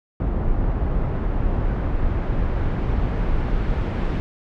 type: noise with low-pass filter sweep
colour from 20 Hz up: brown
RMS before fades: -21 dBFS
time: 0.2-4.2 s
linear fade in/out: 0 ms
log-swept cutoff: 1200 to 2800 Hz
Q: 0.73
effects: none